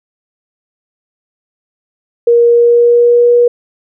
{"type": "tone with pitch glide", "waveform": "sine", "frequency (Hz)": [472.1, 480.9], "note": ["A#4", "B4"], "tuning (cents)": [22, -46], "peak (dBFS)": -4, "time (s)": [2.27, 3.48], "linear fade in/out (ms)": 5, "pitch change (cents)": 32, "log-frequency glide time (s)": [2.45, 3.34], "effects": []}